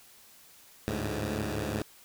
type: tone cluster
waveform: 10% pulse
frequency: 72.8 / 102.4 / 108.1 Hz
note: D2 / G#2 / A2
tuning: -15 / -24 / -30 cents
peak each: -27 dBFS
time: 0.88-1.82 s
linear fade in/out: 0 ms
effects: white hiss -56 dBFS RMS until 2.04 s